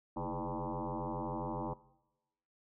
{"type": "tone with frequency modulation", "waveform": "sine", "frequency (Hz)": 326.4, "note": "E4", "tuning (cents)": -17, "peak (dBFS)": -35, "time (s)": [0.16, 1.74], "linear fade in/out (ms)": 10, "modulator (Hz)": 92.2, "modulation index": 7.4, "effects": ["noise-tail reverb RT60 1.0 s tail -21 dB re dry"]}